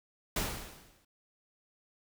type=noise with exponential decay; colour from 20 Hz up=pink; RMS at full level=-30 dBFS; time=0.36-1.05 s; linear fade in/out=5 ms; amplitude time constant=150 ms; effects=none